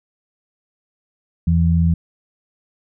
sine tone pair together, 83.7 / 167.4 Hz, E2 / E3, +27 / +27 cents, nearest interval octave, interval 1200 cents, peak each -15 dBFS, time 1.47-1.94 s, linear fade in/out 5 ms, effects none

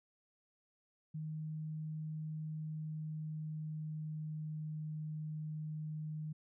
sine tone with pitch glide, 155.56 to 154.22 Hz, D#3 to D#3, 0 to -15 cents, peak -39 dBFS, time 1.14-6.33 s, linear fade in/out 10 ms, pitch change -15 cents, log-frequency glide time 2.49-4.84 s, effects none

